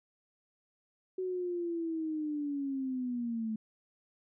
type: linear sweep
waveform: sine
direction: down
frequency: 374.7 to 216.2 Hz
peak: -32 dBFS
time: 1.18-3.56 s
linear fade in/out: 5 ms
effects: none